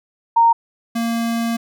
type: tone pair in turn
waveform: sine / square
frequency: 925 / 231.2 Hz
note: A#5 / A#3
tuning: -14 / -14 cents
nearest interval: 2 octaves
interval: 2400 cents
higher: first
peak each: -9 / -19 dBFS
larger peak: first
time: 0.36-0.53 / 0.95-1.57 s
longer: second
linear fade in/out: 10 ms
effects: none